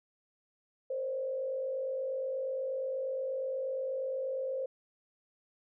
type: tone with frequency modulation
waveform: sine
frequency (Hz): 528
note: C5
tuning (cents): +16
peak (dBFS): -32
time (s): 0.9-4.66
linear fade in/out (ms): 5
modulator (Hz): 48.4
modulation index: 0.63
effects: none